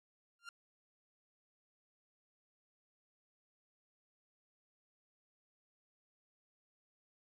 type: tone with exponential growth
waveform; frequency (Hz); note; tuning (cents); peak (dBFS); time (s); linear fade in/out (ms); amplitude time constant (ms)
sawtooth; 1393; F6; -5; -39; 0.39-0.49; 2; 20
effects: low-pass 8000 Hz 12 dB/octave